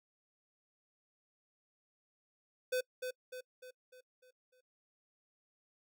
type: tone with echo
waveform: square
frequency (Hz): 506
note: B4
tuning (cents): +42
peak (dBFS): -32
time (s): 2.72-2.81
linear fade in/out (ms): 10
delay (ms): 300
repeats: 6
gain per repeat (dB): -6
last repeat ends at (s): 4.61
effects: noise-tail reverb RT60 0.1 s tail -24 dB re dry